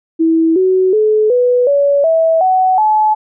sine tone with pitch steps, 325.5 / 373.9 / 429.5 / 493.4 / 566.7 / 651 / 747.8 / 859 Hz, E4 / F#4 / A4 / B4 / C#5 / E5 / F#5 / A5, -22 / +18 / -42 / -2 / +38 / -22 / +18 / -42 cents, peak -8 dBFS, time 0.19-3.15 s, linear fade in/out 20 ms, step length 370 ms, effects none

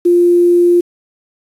sine tone with quantisation, 349.5 Hz, F4, 1 cent sharp, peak -6 dBFS, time 0.05-0.81 s, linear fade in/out 10 ms, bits 6, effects resampled to 32000 Hz

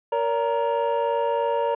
triangle tone cluster, 466.9 / 570 / 934 Hz, A#4 / C#5 / A#5, +3 / +48 / +3 cents, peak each -23 dBFS, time 0.12-1.75 s, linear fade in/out 5 ms, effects tanh soft clip ceiling -9 dBFS + resampled to 8000 Hz

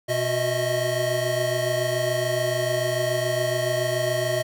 square tone cluster, 123.4 / 362.7 / 620 / 647 Hz, B2 / F#4 / D#5 / E5, -1 / -34 / -6 / -32 cents, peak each -30 / -32 / -26 / -28 dBFS, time 0.08-4.43 s, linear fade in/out 20 ms, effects none

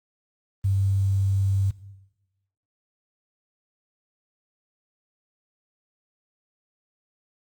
sine tone with quantisation, 97.5 Hz, G2, 9 cents flat, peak -19 dBFS, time 0.64-1.71 s, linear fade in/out 10 ms, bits 8, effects noise-tail reverb RT60 1.0 s tail -18 dB re dry + Opus 32 kbps

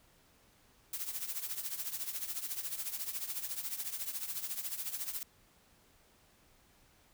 blue noise with tremolo, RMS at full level -36 dBFS, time 0.93-5.23 s, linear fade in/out 2 ms, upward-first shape triangle, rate 14 Hz, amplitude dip 80%, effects pink hiss -66 dBFS RMS until 7.13 s

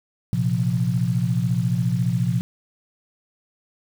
sine chord, Bb suspended second, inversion none, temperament equal, 116.54 / 130.81 / 174.61 Hz, Bb2 / C3 / F3, 0 / 0 / 0 cents, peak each -23 dBFS, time 0.33-2.41 s, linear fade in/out 0 ms, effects 7-bit

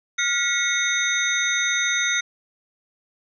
sine tone cluster, 1417 / 1936 / 2190 / 3700 / 6170 Hz, F6 / B6 / C#7 / A#7 / G8, +25 / -35 / -22 / -14 / -28 cents, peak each -26 dBFS, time 0.18-2.21 s, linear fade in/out 10 ms, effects none

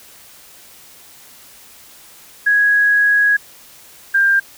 sine tone pair in turn, 1661.2 / 1593.6 Hz, G#6 / G6, 0 / +28 cents, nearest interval minor second, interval 72 cents, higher first, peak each -10 dBFS, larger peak neither, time 2.46-3.37 / 4.14-4.4 s, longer first, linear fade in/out 10 ms, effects white hiss -43 dBFS RMS until 4.57 s

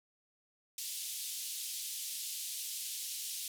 white band-pass noise, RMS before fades -41 dBFS, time 0.78-3.48 s, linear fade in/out 2 ms, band 3000 to 13000 Hz, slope 24 dB/octave, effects none

